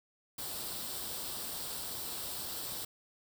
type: noise with comb filter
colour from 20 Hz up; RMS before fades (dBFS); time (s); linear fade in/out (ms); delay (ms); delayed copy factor
white; -40; 0.38-2.85; 5; 0.23; +0.55
effects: none